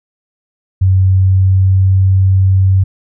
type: tone with pitch glide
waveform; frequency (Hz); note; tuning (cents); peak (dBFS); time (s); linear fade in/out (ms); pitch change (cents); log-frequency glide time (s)
sine; 94.3 to 95.23; F#2 to G2; +33 to -50; -6; 0.81-2.84; 10; +17; 0.96-2
effects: none